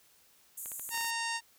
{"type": "band-pass noise", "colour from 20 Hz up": "white", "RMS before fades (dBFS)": -42, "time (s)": [0.57, 1.11], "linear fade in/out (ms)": 10, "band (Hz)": [6600, 15000], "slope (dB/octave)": 96}
{"type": "clicks", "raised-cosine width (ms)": 0.3, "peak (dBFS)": -32, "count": 8, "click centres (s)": [0.659, 0.718, 0.796, 0.891, 0.944, 0.976, 1.01, 1.046]}
{"type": "harmonic tone", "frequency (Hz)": 922, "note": "A#5", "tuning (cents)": -19, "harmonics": [1, 2, 3, 4, 5, 6, 7, 8, 9, 10], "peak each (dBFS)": [-37, -37, -40, -45, -42, -43, -46, -49, -46, -49], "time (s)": [0.9, 1.41], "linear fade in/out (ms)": 50}
{"effects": ["white hiss -64 dBFS RMS until 1.58 s"]}